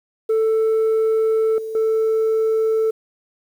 sine tone with level steps, 442.2 Hz, A4, 9 cents sharp, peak -12 / -25 / -13 dBFS, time 0.29-2.91 s, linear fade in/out 10 ms, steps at 1.58 / 1.75 s, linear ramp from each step 2 ms, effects tanh soft clip ceiling -14 dBFS + 8-bit

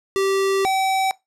square tone pair in turn, 389.1 / 766.8 Hz, G4 / G5, -13 / -38 cents, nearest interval octave, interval 1175 cents, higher second, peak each -18 dBFS, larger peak neither, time 0.16-0.65 / 0.65-1.11 s, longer first, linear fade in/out 0 ms, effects noise-tail reverb RT60 0.2 s tail -21 dB re dry + low-pass 11000 Hz 12 dB/octave

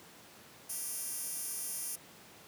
10% pulse tone with high-pass filter, 392 Hz, G4, in tune, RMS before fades -39 dBFS, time 0.69-1.96 s, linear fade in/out 10 ms, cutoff 9500 Hz, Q 1.4, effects pink hiss -55 dBFS RMS until 2.47 s + high-pass 150 Hz 12 dB/octave

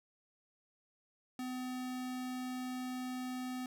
square tone, 253.5 Hz, B3, 45 cents sharp, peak -39 dBFS, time 1.39-3.66 s, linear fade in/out 2 ms, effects 13-bit

